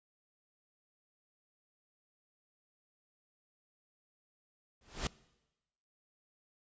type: noise with exponential growth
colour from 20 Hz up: pink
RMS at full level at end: -31 dBFS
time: 4.81-5.07 s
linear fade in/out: 2 ms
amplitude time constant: 55 ms
effects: noise-tail reverb RT60 1.0 s tail -22 dB re dry + resampled to 16000 Hz